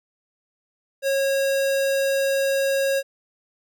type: tone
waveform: square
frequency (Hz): 546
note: C#5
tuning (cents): -26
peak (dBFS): -20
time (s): 1.02-3.03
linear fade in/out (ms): 50
effects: none